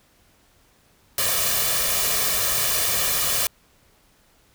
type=noise with comb filter; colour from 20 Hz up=white; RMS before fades=-22 dBFS; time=1.18-3.47 s; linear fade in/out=2 ms; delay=1.7 ms; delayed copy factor=+0.65; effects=pink hiss -59 dBFS RMS until 4.54 s

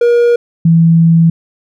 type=tone pair in turn; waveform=triangle / sine; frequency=476 / 165.45 Hz; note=A#4 / E3; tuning=+36 / +7 cents; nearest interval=octave + tritone; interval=1829 cents; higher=first; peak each=-4 dBFS; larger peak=neither; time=0.01-0.36 / 0.65-1.3 s; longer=second; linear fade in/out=5 ms; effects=none

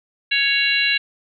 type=harmonic tone with a mistuned harmonic; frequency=555 Hz; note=C#5; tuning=2 cents sharp; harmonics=3 / 4 / 5 / 6 / 7; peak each=-23 / -23 / -19 / -31 / -22 dBFS; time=0.31-0.98 s; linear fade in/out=10 ms; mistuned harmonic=7; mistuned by=+42 cents; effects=none

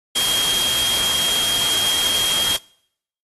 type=tone in noise; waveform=sine; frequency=3239 Hz; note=G#7; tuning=44 cents flat; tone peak=-19 dBFS; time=0.15-2.57 s; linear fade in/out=10 ms; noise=white; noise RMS=-22 dBFS; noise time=0.15-2.57 s; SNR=0 dB; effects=noise-tail reverb RT60 0.7 s tail -25 dB re dry + AAC 32 kbps

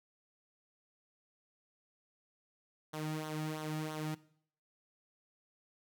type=tone with flanger; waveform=sawtooth; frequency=154.9 Hz; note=D#3; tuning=7 cents flat; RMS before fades=-39 dBFS; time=2.93-4.15 s; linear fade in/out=10 ms; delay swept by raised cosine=0.4 to 2 ms; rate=3 Hz; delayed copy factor=-0.65; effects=noise-tail reverb RT60 0.6 s tail -19 dB re dry

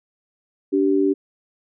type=tone pair together; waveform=sine; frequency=289.3 / 387.2 Hz; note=D4 / G4; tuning=-26 / -21 cents; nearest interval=perfect fourth; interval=505 cents; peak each=-18 dBFS; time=0.72-1.14 s; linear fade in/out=20 ms; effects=none

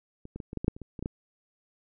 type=clicks; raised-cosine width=3 ms; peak=-30 / -25 / -24 / -25 / -18 / -19 / -9 / -30 / -27 / -26 / -21 / -18 dBFS; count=12; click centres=0.254 / 0.36 / 0.402 / 0.531 / 0.573 / 0.645 / 0.681 / 0.765 / 0.817 / 0.992 / 1.026 / 1.059 s; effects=none

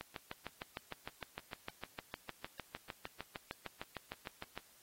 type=click train; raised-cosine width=0.3 ms; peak=-26 dBFS; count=31; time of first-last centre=0.01-4.576 s; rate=6.57 Hz; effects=white hiss -65 dBFS RMS until 4.82 s + AAC 48 kbps

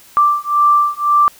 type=beating tone pair; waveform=sine; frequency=1174.7 / 1176.6 Hz; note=D6 / D6; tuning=0 / +3 cents; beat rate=1.9 Hz; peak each=-13 dBFS; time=0.17-1.28 s; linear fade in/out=0 ms; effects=white hiss -44 dBFS RMS until 1.39 s

